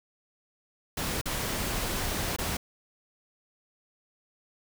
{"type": "noise with dropouts", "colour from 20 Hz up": "pink", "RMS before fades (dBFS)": -31, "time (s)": [0.97, 2.57], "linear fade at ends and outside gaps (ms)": 5, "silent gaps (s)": [[1.214, 1.256], [2.364, 2.385]], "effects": []}